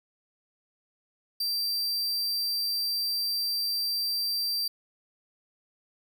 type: tone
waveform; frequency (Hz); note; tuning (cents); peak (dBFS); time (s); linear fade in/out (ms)
45% pulse; 4699; D8; 0; -26; 1.4-4.68; 5
effects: none